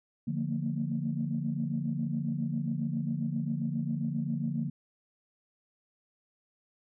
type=chord; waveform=sine; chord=Bb major seventh; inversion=first; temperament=equal with one note detuned; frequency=146.83 / 174.61 / 225.7 / 233.1 Hz; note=D3 / F3 / A3 / Bb3; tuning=0 / 0 / +44 / 0 cents; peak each=-33 / -35 / -36 / -34 dBFS; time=0.27-4.7 s; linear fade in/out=10 ms; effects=tanh soft clip ceiling -19 dBFS